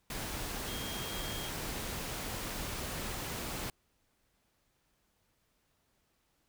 sine tone in noise, 3239 Hz, G#7, 44 cents flat, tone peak -44 dBFS, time 0.68-1.49 s, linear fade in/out 2 ms, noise pink, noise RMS -39 dBFS, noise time 0.1-3.7 s, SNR -8 dB, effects pink hiss -75 dBFS RMS until 6.48 s

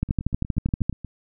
two click trains, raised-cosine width 5 ms, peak -21 / -9 dBFS, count 9 / 12, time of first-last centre 0.09-1.047 / 0.03-0.896 s, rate 8.36 / 12.7 Hz, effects none

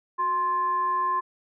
sine tone with frequency modulation, 1049 Hz, C6, 4 cents sharp, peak -22 dBFS, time 0.18-1.21 s, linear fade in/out 20 ms, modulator 681 Hz, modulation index 0.27, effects none

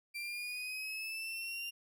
35% pulse linear sweep, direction up, 2353 to 2794 Hz, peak -37 dBFS, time 0.14-1.71 s, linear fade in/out 20 ms, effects none

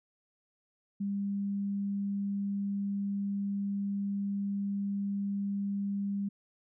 sine tone, 200 Hz, G3, 35 cents sharp, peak -30 dBFS, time 1-6.29 s, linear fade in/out 10 ms, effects none

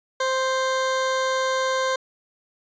20% pulse tone, 523.3 Hz, C5, in tune, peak -16 dBFS, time 0.2-1.96 s, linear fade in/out 5 ms, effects resampled to 16000 Hz

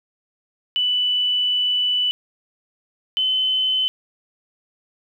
sine tone pair in turn, 2978 / 3044 Hz, F#7 / F#7, +11 / +48 cents, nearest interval unison, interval 37 cents, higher second, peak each -17 dBFS, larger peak neither, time 0.76-2.11 / 3.17-3.88 s, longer first, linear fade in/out 0 ms, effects 9-bit

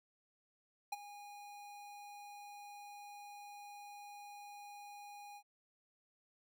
square tone with ADSR envelope, 819 Hz, G#5, 24 cents flat, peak -36 dBFS, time 0.92-5.43 s, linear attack 7 ms, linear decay 26 ms, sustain -15 dB, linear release 66 ms, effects none

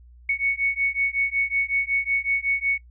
sine beating tone pair, 2217 / 2222.4 Hz, C#7 / C#7, 0 / +4 cents, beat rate 5.4 Hz, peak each -24 dBFS, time 0.29-2.78 s, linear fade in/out 5 ms, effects noise-tail reverb RT60 0.1 s tail -22 dB re dry + added 60 Hz sine -46 dBFS peak until 2.9 s

